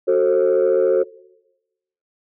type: chord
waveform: sine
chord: F# diminished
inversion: none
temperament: just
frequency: 370 / 444 / 532.8 Hz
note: F#4 / A4 / C5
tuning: 0 / +16 / +31 cents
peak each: -16 dBFS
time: 0.07-1.04 s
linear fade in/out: 20 ms
effects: noise-tail reverb RT60 1.0 s tail -22 dB re dry + tanh soft clip ceiling -9 dBFS